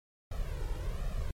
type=noise with flanger; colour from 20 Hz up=brown; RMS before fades=-34 dBFS; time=0.31-1.31 s; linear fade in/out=5 ms; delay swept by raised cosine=1.6 to 2.18 ms; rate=1.3 Hz; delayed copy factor=+0.9; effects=MP3 64 kbps